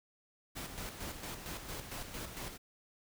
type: noise with tremolo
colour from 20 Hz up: pink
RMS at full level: -42 dBFS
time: 0.55-2.58 s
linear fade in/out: 20 ms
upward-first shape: square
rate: 4.4 Hz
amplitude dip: 50%
effects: none